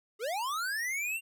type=linear sweep; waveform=square; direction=up; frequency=392 to 2794 Hz; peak=-32 dBFS; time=0.19-1.21 s; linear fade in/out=50 ms; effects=none